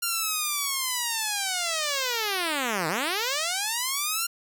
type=linear two-way sweep; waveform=5% pulse; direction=down then up; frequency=1401 to 149.5 to 1401 Hz; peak=-14 dBFS; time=0.02-4.27 s; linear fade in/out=10 ms; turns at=2.88 s; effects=none